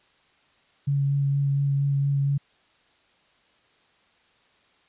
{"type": "tone with vibrato", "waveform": "sine", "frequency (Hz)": 140, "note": "C#3", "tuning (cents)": 18, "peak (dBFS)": -20, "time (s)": [0.87, 2.38], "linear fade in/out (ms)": 10, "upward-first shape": "sine", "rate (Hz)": 4.3, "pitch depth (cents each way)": 12, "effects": ["white hiss -62 dBFS RMS until 4.88 s", "resampled to 8000 Hz"]}